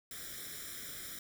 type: noise with comb filter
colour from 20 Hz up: white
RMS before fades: -45 dBFS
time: 0.11-1.19 s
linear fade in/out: 2 ms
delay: 0.55 ms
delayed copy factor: +0.95
effects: none